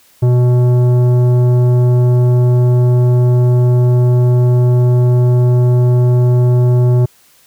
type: tone with tanh clipping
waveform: sine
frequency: 123.47 Hz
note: B2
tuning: in tune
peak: -9 dBFS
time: 0.22-7.06 s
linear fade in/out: 10 ms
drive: 12 dB
effects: white hiss -49 dBFS RMS until 7.46 s